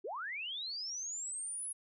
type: linear sweep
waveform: sine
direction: up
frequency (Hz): 329.6 to 10548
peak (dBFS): -38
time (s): 0.04-1.73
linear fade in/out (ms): 10
effects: none